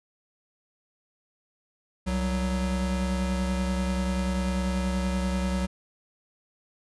square tone pair together, 65.37 / 185.8 Hz, C2 / F#3, -1 / +7 cents, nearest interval octave + tritone, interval 1808 cents, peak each -29 / -28 dBFS, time 2.06-5.67 s, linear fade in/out 20 ms, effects resampled to 24000 Hz

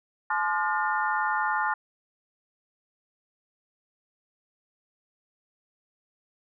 sine tone cluster, 857 / 1040 / 1200 / 1426 / 1805 Hz, A5 / C6 / D6 / F6 / A6, -46 / -11 / +37 / +36 / +44 cents, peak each -28 / -31 / -33 / -29 / -33 dBFS, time 0.3-1.74 s, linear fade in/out 5 ms, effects none

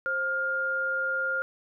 sine tone pair together, 528 / 1409.6 Hz, C5 / F6, +16 / +16 cents, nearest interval octave + perfect fourth, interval 1700 cents, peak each -34 / -26 dBFS, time 0.06-1.42 s, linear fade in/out 0 ms, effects none

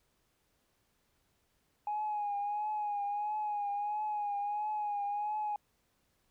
sine tone with vibrato, 830.6 Hz, G#5, in tune, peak -31 dBFS, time 1.87-5.56 s, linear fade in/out 2 ms, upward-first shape triangle, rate 1.5 Hz, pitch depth 50 cents each way, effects tanh soft clip ceiling -28 dBFS + pink hiss -75 dBFS RMS until 6.3 s

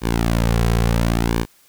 sawtooth tone with flanger, 57.3 Hz, A#1, 29 cents flat, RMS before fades -18 dBFS, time 0.01-1.46 s, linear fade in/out 50 ms, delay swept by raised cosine 1.5 to 3.4 ms, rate 0.72 Hz, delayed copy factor -0.7, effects white hiss -54 dBFS RMS until 1.68 s

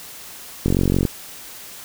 click train, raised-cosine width 3 ms, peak -5 dBFS, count 19, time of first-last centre 0.66-1.052 s, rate 45.9 Hz, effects white hiss -38 dBFS RMS until 1.84 s

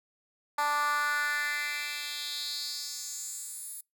10% pulse tone with high-pass filter sweep, 293.1 Hz, D4, 3 cents flat, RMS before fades -33 dBFS, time 0.58-3.81 s, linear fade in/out 5 ms, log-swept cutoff 930 to 11000 Hz, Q 3.3, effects noise-tail reverb RT60 0.2 s tail -26 dB re dry

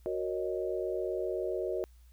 sine chord, D# minor seventh, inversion first, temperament equal, 370 / 466.2 / 554.4 / 622.3 Hz, F#4 / A#4 / C#5 / D#5, 0 / 0 / 0 / 0 cents, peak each -34 / -37 / -39 / -37 dBFS, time 0.06-1.84 s, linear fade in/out 0 ms, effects added 60 Hz sine -54 dBFS peak until 2.12 s + white hiss -70 dBFS RMS until 2.12 s

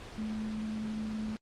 sine tone in noise, 216.6 Hz, A3, 27 cents flat, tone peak -33 dBFS, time 0.18-1.36 s, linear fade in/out 0 ms, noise pink, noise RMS -45 dBFS, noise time 0-1.37 s, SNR +9 dB, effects low-pass 5000 Hz 12 dB/octave + Opus 24 kbps

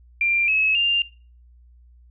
sine tone with pitch steps, 2378 / 2578 / 2795 Hz, D7 / E7 / F7, +21 / -39 / +1 cents, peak -17 dBFS, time 0.21-1.02 s, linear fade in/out 2 ms, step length 270 ms, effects noise-tail reverb RT60 0.4 s tail -21 dB re dry + added 60 Hz sine -48 dBFS peak until 2.1 s

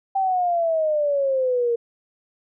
sine exponential sweep, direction down, 784 to 463.7 Hz, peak -18 dBFS, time 0.15-1.76 s, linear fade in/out 10 ms, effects none

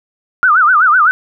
sine tone with vibrato, 1348 Hz, E6, 38 cents sharp, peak -6 dBFS, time 0.43-1.11 s, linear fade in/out 0 ms, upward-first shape sine, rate 7.9 Hz, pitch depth 220 cents each way, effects none

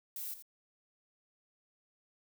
violet noise with echo, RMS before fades -41 dBFS, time 0.16-0.34 s, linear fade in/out 2 ms, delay 84 ms, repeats 1, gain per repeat -11 dB, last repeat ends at 0.424 s, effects none

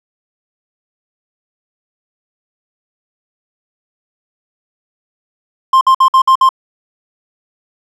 triangle tone bursts, 1053 Hz, C6, 11 cents sharp, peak -3 dBFS, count 6, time 5.73-6.491 s, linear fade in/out 5 ms, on 81 ms, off 55 ms, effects none

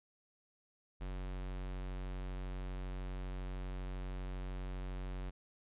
square tone, 46.33 Hz, F#1, 3 cents sharp, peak -40 dBFS, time 1-5.31 s, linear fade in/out 20 ms, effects resampled to 8000 Hz

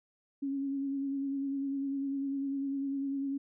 sine tone with vibrato, 275.5 Hz, C#4, 11 cents flat, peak -31 dBFS, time 0.42-3.38 s, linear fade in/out 10 ms, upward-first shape sine, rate 10 Hz, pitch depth 28 cents each way, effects none

